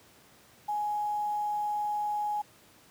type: tone with quantisation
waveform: sine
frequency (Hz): 835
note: G#5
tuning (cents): +9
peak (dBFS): -28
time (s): 0.68-2.42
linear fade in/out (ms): 10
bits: 9
effects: pink hiss -58 dBFS RMS until 2.9 s + high-pass 100 Hz 12 dB/octave